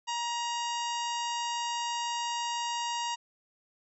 harmonic tone, 946 Hz, A#5, 25 cents sharp, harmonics 1 / 2 / 3 / 4 / 5 / 6 / 7 / 8, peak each -32 / -43 / -38 / -44 / -44 / -45 / -44 / -46 dBFS, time 0.07-3.16 s, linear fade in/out 20 ms, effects none

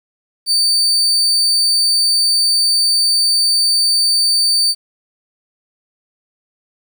35% pulse tone, 4590 Hz, D8, 40 cents flat, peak -10 dBFS, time 0.46-4.75 s, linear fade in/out 50 ms, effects 8-bit

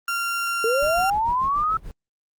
35% pulse tone, 1383 Hz, F6, 17 cents flat, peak -21 dBFS, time 0.08-1.1 s, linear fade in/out 2 ms
sine linear sweep, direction up, 434 to 1325 Hz, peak -19 dBFS, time 0.64-1.77 s, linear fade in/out 2 ms
brown noise with tremolo, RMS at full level -35 dBFS, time 0.82-1.91 s, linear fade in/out 0 ms, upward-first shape sine, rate 6.8 Hz, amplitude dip 85%
effects Opus 32 kbps

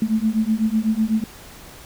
sine beating tone pair, 215.5 / 223.5 Hz, A3 / A3, -36 / +27 cents, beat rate 8 Hz, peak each -20 dBFS, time 0.02-1.24 s, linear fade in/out 2 ms, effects pink hiss -42 dBFS RMS until 1.85 s

